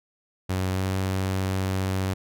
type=tone with pitch glide; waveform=sawtooth; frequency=93.4 to 94.92 Hz; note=F#2 to F#2; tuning=+17 to +45 cents; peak=-20 dBFS; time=0.49-2.14 s; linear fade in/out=10 ms; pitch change=+28 cents; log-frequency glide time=0.73-0.85 s; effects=none